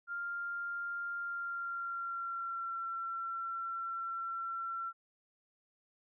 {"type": "tone with pitch glide", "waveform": "sine", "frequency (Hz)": [1396.9, 1354.8], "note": ["F6", "E6"], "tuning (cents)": [0, 47], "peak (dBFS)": -36, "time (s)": [0.07, 4.93], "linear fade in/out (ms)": 50, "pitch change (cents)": -53, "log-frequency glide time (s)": [1.18, 2.85], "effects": []}